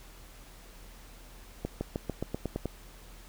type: accelerating click train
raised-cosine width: 2 ms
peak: -18 dBFS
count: 9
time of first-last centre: 1.65-2.657 s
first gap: 160 ms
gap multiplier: 0.93
effects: added 40 Hz sine -50 dBFS peak until 3.28 s + pink hiss -54 dBFS RMS until 3.28 s